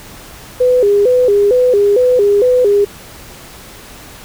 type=tone with vibrato; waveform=sine; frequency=451.1 Hz; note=A4; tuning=43 cents sharp; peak=-7 dBFS; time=0.6-2.85 s; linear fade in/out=10 ms; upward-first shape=square; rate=2.2 Hz; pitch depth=180 cents each way; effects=pink hiss -35 dBFS RMS until 4.24 s